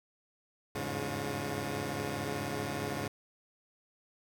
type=tone cluster; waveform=10% pulse; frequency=83.2 / 100 / 104.8 / 141 / 358.9 Hz; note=E2 / G2 / G#2 / C#3 / F4; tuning=+17 / +35 / +16 / +30 / +47 cents; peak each=-37 / -37 / -31 / -29 / -33 dBFS; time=0.75-3.08 s; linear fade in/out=5 ms; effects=none